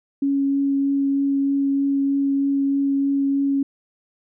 sine tone with vibrato, 277.2 Hz, C#4, in tune, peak -17 dBFS, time 0.22-3.63 s, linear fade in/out 5 ms, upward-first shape triangle, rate 3.2 Hz, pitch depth 9 cents each way, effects none

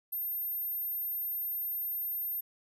sine tone, 13190 Hz, G#9, 13 cents flat, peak -32 dBFS, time 0.12-2.41 s, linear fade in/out 10 ms, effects none

